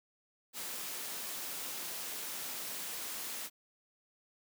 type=high-pass noise; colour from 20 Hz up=white; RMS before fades=-41 dBFS; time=0.53-3.5 s; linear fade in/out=50 ms; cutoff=170 Hz; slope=12 dB/octave; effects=none